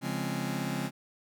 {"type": "chord", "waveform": "sawtooth", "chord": "Db major seventh", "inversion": "none", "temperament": "just", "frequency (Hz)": [138.59, 173.24, 207.9, 259.9], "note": ["Db3", "F3", "Ab3", "C4"], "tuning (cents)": [0, -14, 2, -11], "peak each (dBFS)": -32, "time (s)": [0.01, 0.91], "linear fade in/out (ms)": 50, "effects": []}